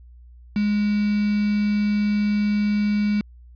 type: tone with quantisation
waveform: sine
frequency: 207.7 Hz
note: G#3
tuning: in tune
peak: -18 dBFS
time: 0.56-3.21 s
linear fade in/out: 2 ms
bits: 5
effects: added 60 Hz sine -43 dBFS peak until 3.55 s + resampled to 11025 Hz